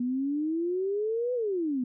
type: exponential two-way sweep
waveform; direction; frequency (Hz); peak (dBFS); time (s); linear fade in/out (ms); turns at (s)
sine; up then down; 240.8 to 505 to 240.8; -26; 0-1.84; 5; 1.34
effects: none